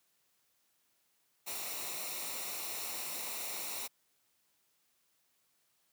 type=noise with comb filter; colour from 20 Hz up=white; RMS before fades=-40 dBFS; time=1.46-3.88 s; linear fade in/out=20 ms; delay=0.62 ms; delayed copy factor=-0.6; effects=white hiss -75 dBFS RMS until 5.92 s + high-pass 80 Hz 12 dB/octave